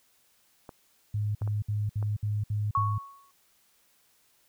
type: clicks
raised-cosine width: 1 ms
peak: -28 dBFS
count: 4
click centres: 0.692 / 1.419 / 1.476 / 2.027 s
type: tone bursts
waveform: sine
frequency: 104.7 Hz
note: G#2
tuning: 15 cents sharp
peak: -26 dBFS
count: 7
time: 1.14-2.982 s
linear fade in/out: 5 ms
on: 210 ms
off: 62 ms
type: tone with exponential decay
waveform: sine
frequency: 1108.7 Hz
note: C#6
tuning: in tune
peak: -21 dBFS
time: 2.75-3.31 s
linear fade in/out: 2 ms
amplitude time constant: 120 ms
effects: white hiss -66 dBFS RMS until 4.48 s